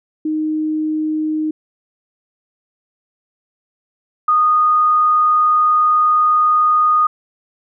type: tone pair in turn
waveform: sine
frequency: 310 / 1233.9 Hz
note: D#4 / D#6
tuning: -6 / -15 cents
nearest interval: 2 octaves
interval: 2391 cents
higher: second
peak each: -16 / -10 dBFS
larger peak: second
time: 0.25-1.51 / 4.28-7.07 s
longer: second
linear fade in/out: 5 ms
effects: none